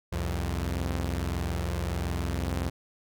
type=tone pair together; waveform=sawtooth; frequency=65.41 / 87.01 Hz; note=C2 / F2; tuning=0 / -6 cents; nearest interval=perfect fourth; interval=494 cents; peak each=-27 dBFS; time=0.12-2.7 s; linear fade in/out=10 ms; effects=none